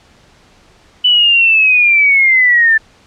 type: linear sweep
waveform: sine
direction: down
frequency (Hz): 2992 to 1758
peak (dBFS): -6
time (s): 1.04-2.78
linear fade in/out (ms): 10
effects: pink hiss -47 dBFS RMS until 3.06 s + low-pass 6000 Hz 12 dB/octave